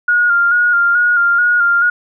sine tone with vibrato, 1420 Hz, F6, 28 cents sharp, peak -9 dBFS, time 0.08-1.9 s, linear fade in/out 5 ms, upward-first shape square, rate 2.3 Hz, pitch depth 29 cents each way, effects none

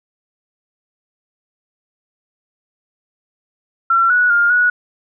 sine tone with pitch steps, 1358 / 1468 / 1408 / 1462 Hz, F6 / F#6 / F6 / F#6, -49 / -14 / +14 / -21 cents, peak -10 dBFS, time 3.9-4.7 s, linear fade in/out 5 ms, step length 200 ms, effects none

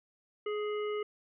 harmonic tone with a mistuned harmonic, 416.7 Hz, G#4, 6 cents sharp, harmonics 1 / 3 / 5 / 7, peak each -32 / -42 / -46 / -49 dBFS, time 0.46-1.03 s, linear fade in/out 5 ms, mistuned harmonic 1, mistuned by +17 cents, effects none

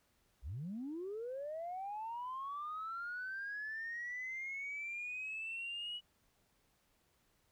sine linear sweep, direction up, 49 to 2941 Hz, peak -39 dBFS, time 0.42-6.01 s, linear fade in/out 50 ms, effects tanh soft clip ceiling -36 dBFS + pink hiss -75 dBFS RMS until 7.51 s

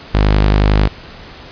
sawtooth tone, 51.1 Hz, G#1, 27 cents flat, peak -5 dBFS, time 0.14-0.88 s, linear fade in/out 10 ms, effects pink hiss -35 dBFS RMS until 1.51 s + resampled to 11025 Hz

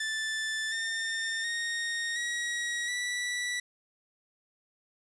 sawtooth tone with pitch steps, 1760 / 1807.4 / 1856.1 / 1906 / 1957.4 Hz, A6 / A6 / A#6 / A#6 / B6, 0 / +46 / -8 / +38 / -16 cents, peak -27 dBFS, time 0-3.6 s, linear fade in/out 5 ms, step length 720 ms, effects resampled to 22050 Hz + 9-bit

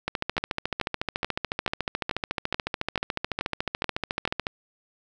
two click trains, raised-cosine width 0.3 ms, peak -10 / -10 dBFS, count 10 / 62, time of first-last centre 0.38-4.276 / 0.08-4.468 s, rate 2.31 / 13.9 Hz, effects none

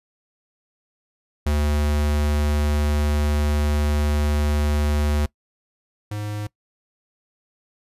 square tone pair in turn, 74 / 104.65 Hz, D2 / G#2, +14 / +14 cents, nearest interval tritone, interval 600 cents, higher second, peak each -19 / -27 dBFS, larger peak first, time 1.46-5.26 / 6.11-6.47 s, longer first, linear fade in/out 5 ms, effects noise-tail reverb RT60 0.1 s tail -22 dB re dry + resampled to 32000 Hz

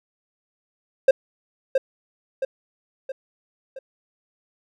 triangle tone with echo, 531 Hz, C5, 25 cents sharp, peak -7 dBFS, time 1.08-1.11 s, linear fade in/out 5 ms, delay 670 ms, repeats 4, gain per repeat -6 dB, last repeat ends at 3.79 s, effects none

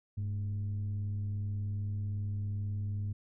sine tone with frequency modulation, 100.8 Hz, G2, 49 cents sharp, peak -31 dBFS, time 0.17-3.13 s, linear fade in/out 10 ms, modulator 119 Hz, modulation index 0.33, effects tanh soft clip ceiling -28 dBFS

